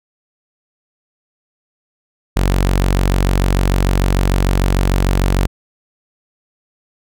sawtooth tone, 46.71 Hz, F#1, 17 cents sharp, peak -8 dBFS, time 2.36-5.47 s, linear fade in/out 10 ms, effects none

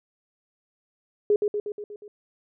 sine tone with echo, 415.3 Hz, G#4, in tune, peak -16 dBFS, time 1.3-1.36 s, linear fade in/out 2 ms, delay 120 ms, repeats 6, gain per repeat -4 dB, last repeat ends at 2.08 s, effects none

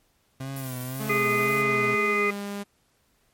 30% pulse tone with vibrato, 130.81 Hz, C3, in tune, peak -29 dBFS, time 0.4-1.95 s, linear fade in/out 5 ms, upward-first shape sine, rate 1.9 Hz, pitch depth 74 cents each way
violet noise, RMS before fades -38 dBFS, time 0.56-1.62 s, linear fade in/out 5 ms
sawtooth tone with pitch glide, 215.2 to 202 Hz, A3 to G#3, -38 to -48 cents, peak -27 dBFS, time 0.99-2.64 s, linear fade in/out 20 ms, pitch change -110 cents, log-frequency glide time 2.04-2.3 s
harmonic tone, 410 Hz, G#4, 22 cents flat, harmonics 1 / 3 / 5 / 6, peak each -26 / -27 / -25 / -30 dBFS, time 1.09-2.31 s, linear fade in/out 10 ms
effects pink hiss -67 dBFS RMS until 3.33 s + MP3 64 kbps

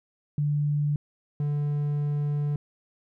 sine / triangle tone pair in turn, 146.83 / 146.29 Hz, D3 / D3, 0 / -6 cents, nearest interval unison, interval 6 cents, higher first, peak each -22 dBFS, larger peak neither, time 0.38-0.96 / 1.4-2.56 s, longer second, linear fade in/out 2 ms, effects none

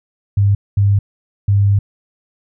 sine tone bursts at uneven times, 100.4 Hz, G2, 42 cents sharp, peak -9 dBFS, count 3, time 0.37-0.55 / 0.77-0.99 / 1.48-1.79 s, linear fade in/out 5 ms, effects none

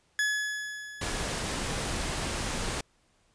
40% pulse tone with exponential decay, 1700 Hz, G#6, 40 cents sharp, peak -23 dBFS, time 0.19-1.94 s, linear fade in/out 1 ms, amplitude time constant 380 ms
pink noise, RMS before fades -32 dBFS, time 1.01-2.81 s, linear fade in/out 5 ms
effects pink hiss -68 dBFS RMS until 3.34 s + resampled to 22050 Hz

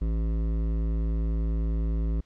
triangle tone with hard clipping, 55 Hz, A1, in tune, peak -26 dBFS, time 0.01-2.21 s, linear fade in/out 10 ms, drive 17 dB, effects pink hiss -67 dBFS RMS until 2.25 s + low-pass 5000 Hz 12 dB/octave

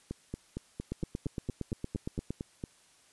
two click trains, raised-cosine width 3 ms, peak -23 / -21 dBFS, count 12 / 13, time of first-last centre 0.11-2.639 / 0.92-2.306 s, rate 4.35 / 8.66 Hz, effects white hiss -63 dBFS RMS until 3.12 s + resampled to 24000 Hz

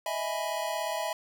square chord, E major seventh, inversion third, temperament equal, 622.3 / 659.3 / 830.6 / 987.8 Hz, D#5 / E5 / G#5 / B5, 0 / 0 / 0 / 0 cents, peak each -37 / -35 / -37 / -37 dBFS, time 0.06-1.13 s, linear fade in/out 2 ms, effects none

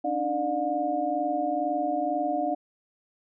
sine tone cluster, 282 / 304.1 / 598 / 717 Hz, C#4 / D#4 / D5 / F5, +30 / -40 / +31 / +45 cents, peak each -34 / -31 / -31 / -27 dBFS, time 0.04-2.55 s, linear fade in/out 10 ms, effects none

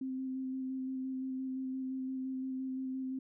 sine tone with vibrato, 261.6 Hz, C4, in tune, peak -35 dBFS, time 0.01-3.19 s, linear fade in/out 5 ms, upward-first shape square, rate 5.8 Hz, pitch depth 11 cents each way, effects none

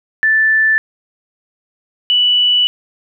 sine tone pair in turn, 1760 / 2960 Hz, A6 / F#7, 0 / 0 cents, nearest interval major sixth, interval 900 cents, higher second, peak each -9 dBFS, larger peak neither, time 0.23-0.78 / 2.1-2.67 s, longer second, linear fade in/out 0 ms, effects none

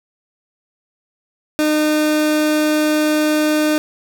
30% pulse tone, 304.9 Hz, D#4, 35 cents flat, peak -11 dBFS, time 1.59-3.78 s, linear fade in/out 0 ms, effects none

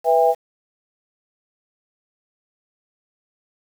sine chord, E minor, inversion second, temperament equal with one note detuned, 493.9 / 659.3 / 804.6 Hz, B4 / E5 / G5, 0 / 0 / +45 cents, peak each -17 dBFS, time 0.04-0.35 s, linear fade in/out 50 ms, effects 7-bit

